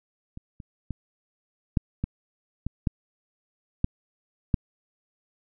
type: clicks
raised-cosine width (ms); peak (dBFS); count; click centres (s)
5; -26 / -28 / -19 / -8 / -14 / -16 / -10 / -9 / -8; 9; 0.374 / 0.602 / 0.907 / 1.772 / 2.04 / 2.666 / 2.872 / 3.844 / 4.542
effects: none